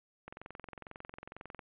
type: click train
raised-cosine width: 0.5 ms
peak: -30 dBFS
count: 30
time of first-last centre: 0.28-1.592 s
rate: 22.1 Hz
effects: resampled to 8000 Hz